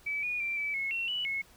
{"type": "tone with pitch steps", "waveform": "sine", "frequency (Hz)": [2299, 2452, 2355, 2304, 2182, 2723, 2956, 2183], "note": ["D7", "D#7", "D7", "D7", "C#7", "F7", "F#7", "C#7"], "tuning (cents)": [-37, -26, 4, -34, -28, -44, -2, -27], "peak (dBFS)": -30, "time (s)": [0.06, 1.42], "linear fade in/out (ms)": 10, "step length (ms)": 170, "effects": ["pink hiss -59 dBFS RMS until 1.56 s"]}